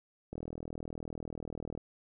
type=click train; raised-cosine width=2 ms; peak=-27 dBFS; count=59; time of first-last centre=0.33-1.776 s; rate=40.1 Hz; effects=none